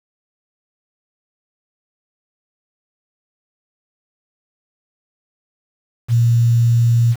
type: tone with quantisation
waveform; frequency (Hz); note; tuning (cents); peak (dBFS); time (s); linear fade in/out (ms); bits
sine; 117.7; A#2; +17; -10; 6.08-7.16; 50; 6
effects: none